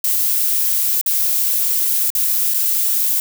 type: noise with dropouts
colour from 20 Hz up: violet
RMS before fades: -17 dBFS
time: 0.04-3.2 s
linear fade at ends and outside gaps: 2 ms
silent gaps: 1.013-1.061 / 2.103-2.15 / 2.539-2.543 s
effects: none